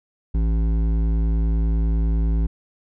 sine tone with hard clipping, 55 Hz, A1, in tune, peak -19 dBFS, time 0.34-2.47 s, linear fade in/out 10 ms, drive 11 dB, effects none

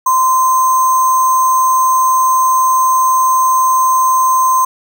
sine tone with sample-and-hold, 1034 Hz, C6, 21 cents flat, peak -8 dBFS, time 0.06-4.65 s, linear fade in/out 5 ms, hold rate 7350 Hz, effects none

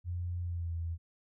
sine tone with pitch glide, 87.9 to 83.64 Hz, F2 to E2, +12 to +26 cents, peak -33 dBFS, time 0.04-0.98 s, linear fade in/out 50 ms, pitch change -86 cents, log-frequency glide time 0.41-0.74 s, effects none

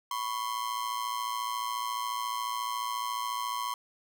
45% pulse ring-modulated tone, 1046.5 Hz, C6, in tune, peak -28 dBFS, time 0.11-3.74 s, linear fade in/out 2 ms, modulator 57.1 Hz, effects none

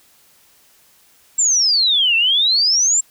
sine exponential two-way sweep, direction down then up, 7550 to 2647 to 7550 Hz, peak -12 dBFS, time 1.38-3.01 s, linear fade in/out 10 ms, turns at 2.16 s, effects white hiss -53 dBFS RMS until 3.1 s

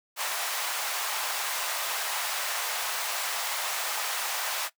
pink high-pass noise, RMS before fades -31 dBFS, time 0.16-4.7 s, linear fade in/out 50 ms, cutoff 710 Hz, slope 24 dB/octave, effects noise-tail reverb RT60 0.1 s tail -18 dB re dry

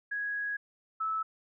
sine tone pair in turn, 1661.2 / 1306.4 Hz, G#6 / E6, 0 / -16 cents, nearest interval major third, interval 416 cents, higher first, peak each -31 / -29 dBFS, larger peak second, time 0.11-0.57 / 1-1.23 s, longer first, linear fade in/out 10 ms, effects none

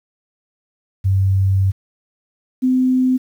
sine tone pair in turn, 96.3 / 256.2 Hz, G2 / C4, -30 / -36 cents, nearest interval octave + perfect fourth, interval 1694 cents, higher second, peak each -12 dBFS, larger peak neither, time 1.04-1.72 / 2.62-3.18 s, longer first, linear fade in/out 20 ms, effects 8-bit

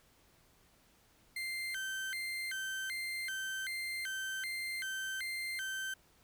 35% pulse tone with vibrato, 1800 Hz, A6, 39 cents sharp, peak -35 dBFS, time 1.36-5.94 s, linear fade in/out 5 ms, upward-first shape square, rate 1.3 Hz, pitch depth 260 cents each way, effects pink hiss -67 dBFS RMS until 6.23 s

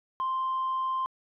sine tone, 1046.5 Hz, C6, in tune, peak -25 dBFS, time 0.2-1.06 s, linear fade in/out 0 ms, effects tanh soft clip ceiling -24 dBFS

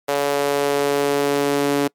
sawtooth tone with high-pass filter sweep, 142.4 Hz, C#3, 47 cents sharp, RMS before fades -19 dBFS, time 0.08-1.88 s, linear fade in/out 10 ms, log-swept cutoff 520 to 330 Hz, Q 2.7, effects noise-tail reverb RT60 0.1 s tail -24 dB re dry + MP3 96 kbps

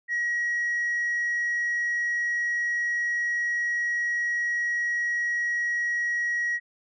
sine tone, 1905 Hz, A#6, 37 cents sharp, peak -22 dBFS, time 0.08-6.6 s, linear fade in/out 50 ms, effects tanh soft clip ceiling -22 dBFS

